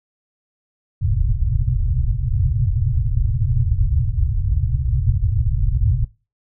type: low-pass noise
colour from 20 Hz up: white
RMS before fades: -18 dBFS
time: 1.01-6.05 s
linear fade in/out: 10 ms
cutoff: 130 Hz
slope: 96 dB/octave
effects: noise-tail reverb RT60 0.3 s tail -21 dB re dry